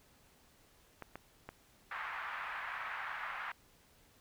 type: clicks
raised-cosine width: 0.5 ms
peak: -29 dBFS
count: 3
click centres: 1.023 / 1.156 / 1.49 s
type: band-pass noise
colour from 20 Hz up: white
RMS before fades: -42 dBFS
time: 1.91-3.52 s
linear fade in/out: 5 ms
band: 890 to 1900 Hz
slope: 24 dB/octave
effects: pink hiss -66 dBFS RMS until 4.2 s